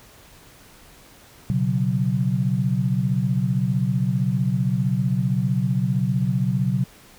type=chord; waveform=sine; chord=B suspended second; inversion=none; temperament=just; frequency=123.47 / 138.9 / 185.21 Hz; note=B2 / C#3 / F#3; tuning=0 / +4 / +2 cents; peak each=-23 dBFS; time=1.5-6.84 s; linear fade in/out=0 ms; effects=pink hiss -49 dBFS RMS until 7.18 s